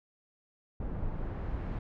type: noise with low-pass filter sweep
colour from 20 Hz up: brown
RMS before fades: -35 dBFS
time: 0.8-1.79 s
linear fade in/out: 5 ms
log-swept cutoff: 1100 to 2200 Hz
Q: 0.74
effects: none